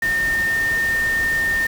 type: tone in noise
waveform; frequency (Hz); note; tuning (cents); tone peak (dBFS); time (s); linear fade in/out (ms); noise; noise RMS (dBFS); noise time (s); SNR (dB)
sine; 1820; A#6; -42; -17; 0.02-1.67; 5; pink; -31; 0.02-1.67; +11
effects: none